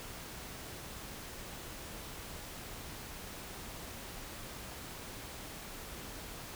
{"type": "silence", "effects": ["pink hiss -46 dBFS RMS until 6.55 s"]}